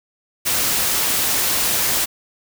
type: noise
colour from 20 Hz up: white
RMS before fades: -19 dBFS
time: 0.45-2.06 s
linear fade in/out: 20 ms
effects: none